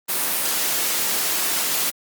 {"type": "noise", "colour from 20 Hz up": "white", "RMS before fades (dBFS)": -22, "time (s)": [0.08, 1.91], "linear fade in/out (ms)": 20, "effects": ["high-pass 200 Hz 12 dB/octave", "Opus 32 kbps"]}